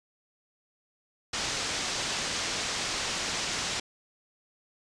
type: low-pass noise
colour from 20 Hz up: white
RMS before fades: -32 dBFS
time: 1.33-3.8 s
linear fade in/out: 5 ms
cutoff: 6700 Hz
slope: 24 dB/octave
effects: resampled to 22050 Hz